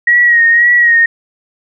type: tone with vibrato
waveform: sine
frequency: 1892 Hz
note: A#6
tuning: 25 cents sharp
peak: -5 dBFS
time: 0.07-1.06 s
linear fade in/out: 5 ms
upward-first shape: sine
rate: 1.9 Hz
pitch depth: 42 cents each way
effects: none